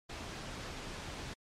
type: noise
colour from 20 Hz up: pink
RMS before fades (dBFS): -43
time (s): 0.09-1.34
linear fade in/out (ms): 10
effects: low-pass 6000 Hz 12 dB/octave + MP3 64 kbps